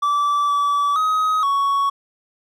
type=tone with pitch steps; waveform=triangle; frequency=1160 / 1151 / 1263 / 1115 Hz; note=D6 / D6 / D#6 / C#6; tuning=-22 / -35 / +26 / +10 cents; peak=-14 dBFS; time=0.02-1.9 s; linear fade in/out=10 ms; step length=470 ms; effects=none